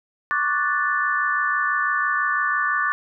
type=chord; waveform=sine; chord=D major seventh; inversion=third; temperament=equal; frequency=1108.7 / 1174.7 / 1480 / 1760 Hz; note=C#6 / D6 / F#6 / A6; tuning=0 / 0 / 0 / 0 cents; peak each=-28 / -24 / -25 / -23 dBFS; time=0.31-2.92 s; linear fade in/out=0 ms; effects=none